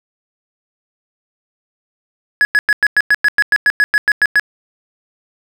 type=tone bursts; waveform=triangle; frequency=1685 Hz; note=G#6; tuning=25 cents sharp; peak=-6 dBFS; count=15; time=2.41-4.396 s; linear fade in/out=0 ms; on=40 ms; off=99 ms; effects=none